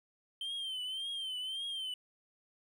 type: tone with vibrato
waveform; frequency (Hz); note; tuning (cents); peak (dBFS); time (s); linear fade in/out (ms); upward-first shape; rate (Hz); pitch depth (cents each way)
triangle; 3121; G7; -8; -35; 0.41-1.94; 2; triangle; 1.8; 94
effects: none